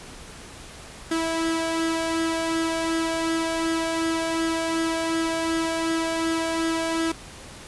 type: tone with flanger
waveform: sawtooth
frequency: 327.4 Hz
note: E4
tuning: 12 cents flat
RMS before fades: -25 dBFS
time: 1.11-7.12 s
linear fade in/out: 5 ms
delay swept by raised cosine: 0.59 to 1.32 ms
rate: 2.7 Hz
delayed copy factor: +0.5
effects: pink hiss -42 dBFS RMS until 7.67 s + resampled to 24000 Hz